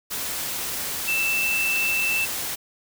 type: tone in noise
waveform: sine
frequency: 2657 Hz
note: E7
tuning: 13 cents sharp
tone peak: -21 dBFS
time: 1.07-2.26 s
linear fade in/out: 20 ms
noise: white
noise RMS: -29 dBFS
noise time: 0.1-2.56 s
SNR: +5 dB
effects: none